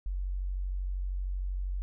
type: tone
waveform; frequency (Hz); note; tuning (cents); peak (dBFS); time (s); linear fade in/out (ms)
sine; 46.44; F#1; +7; -30; 0.06-1.82; 0
effects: none